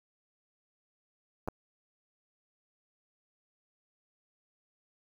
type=clicks; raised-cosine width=1 ms; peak=-26 / -18 dBFS; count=2; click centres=1.476 / 1.485 s; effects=8-bit